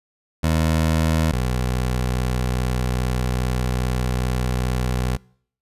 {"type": "tone pair in turn", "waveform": "20% pulse", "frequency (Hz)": [79.8, 62.43], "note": ["D#2", "B1"], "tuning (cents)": [44, 19], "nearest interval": "major third", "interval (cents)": 425, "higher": "first", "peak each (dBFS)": [-12, -15], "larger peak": "first", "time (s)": [[0.43, 1.32], [1.32, 5.17]], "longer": "second", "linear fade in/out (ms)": 10, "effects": ["noise-tail reverb RT60 0.6 s tail -25 dB re dry", "resampled to 32000 Hz"]}